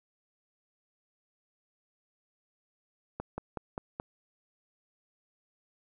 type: slowing click train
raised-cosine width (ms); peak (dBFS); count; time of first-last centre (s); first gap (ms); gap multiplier
1; -21; 5; 3.2-3.999; 180; 1.07
effects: none